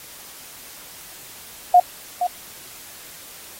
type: tone with echo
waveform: sine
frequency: 717 Hz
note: F5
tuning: 45 cents sharp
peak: -7 dBFS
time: 1.74-1.8 s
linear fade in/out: 5 ms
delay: 470 ms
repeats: 1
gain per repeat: -10 dB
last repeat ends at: 2.27 s
effects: white hiss -41 dBFS RMS until 3.59 s + AAC 48 kbps